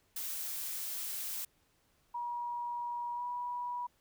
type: noise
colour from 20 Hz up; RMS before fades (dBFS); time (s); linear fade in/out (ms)
blue; -39; 0.16-1.45; 5
type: tone with pitch glide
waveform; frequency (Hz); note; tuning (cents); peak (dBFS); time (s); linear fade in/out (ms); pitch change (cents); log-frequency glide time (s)
sine; 958 to 973.1; A#5 to B5; +47 to -26; -35; 2.14-3.87; 10; +27; 3.15-3.22
effects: pink hiss -72 dBFS RMS until 4 s